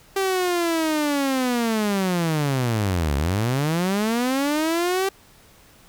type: linear two-way sweep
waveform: sawtooth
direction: down then up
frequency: 392 to 67.2 to 392 Hz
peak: -16 dBFS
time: 0.16-5.09 s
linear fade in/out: 5 ms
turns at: 3.16 s
effects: pink hiss -52 dBFS RMS until 5.88 s